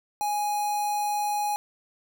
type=tone with notch filter; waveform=square; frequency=830.6 Hz; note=G#5; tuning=in tune; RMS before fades=-27 dBFS; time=0.21-1.56 s; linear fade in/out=0 ms; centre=3000 Hz; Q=1.1; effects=none